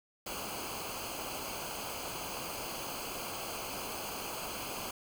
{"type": "noise with comb filter", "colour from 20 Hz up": "pink", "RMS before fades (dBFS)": -40, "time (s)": [0.26, 4.91], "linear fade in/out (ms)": 5, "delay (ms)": 0.54, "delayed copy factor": -0.75, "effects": []}